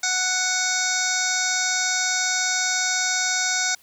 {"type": "harmonic tone with a mistuned harmonic", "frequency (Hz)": 740, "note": "F#5", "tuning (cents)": 0, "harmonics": [1, 2, 3, 5, 6, 7, 8, 9, 10], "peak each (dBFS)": [-32, -26, -29, -31, -32, -31, -27, -30, -30], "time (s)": [0.03, 3.75], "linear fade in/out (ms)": 5, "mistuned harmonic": 8, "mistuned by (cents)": -16, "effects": ["white hiss -55 dBFS RMS until 3.82 s"]}